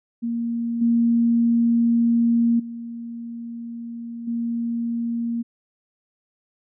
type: tone with level steps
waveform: sine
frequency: 233.6 Hz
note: A#3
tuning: 4 cents sharp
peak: -22 / -15 / -30 / -22 dBFS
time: 0.22-5.43 s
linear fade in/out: 20 ms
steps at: 0.81 / 2.59 / 4.27 s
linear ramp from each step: 10 ms
effects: none